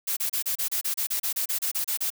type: noise bursts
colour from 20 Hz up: blue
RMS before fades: -27 dBFS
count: 16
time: 0.07-2.103 s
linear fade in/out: 10 ms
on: 98 ms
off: 31 ms
effects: none